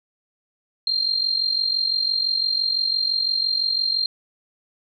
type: tone with amplitude modulation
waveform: sine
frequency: 4186 Hz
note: C8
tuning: in tune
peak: -16 dBFS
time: 0.87-4.06 s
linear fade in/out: 2 ms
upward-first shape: sine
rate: 45.9 Hz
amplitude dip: 70%
effects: none